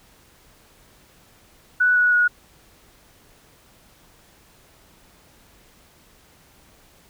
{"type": "tone with pitch steps", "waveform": "sine", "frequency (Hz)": [1480, 1466.4, 1452.9], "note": ["F#6", "F#6", "F#6"], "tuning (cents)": [0, -16, -32], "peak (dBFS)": -14, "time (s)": [1.8, 2.28], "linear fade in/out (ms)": 10, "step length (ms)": 160, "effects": ["pink hiss -54 dBFS RMS until 7.09 s"]}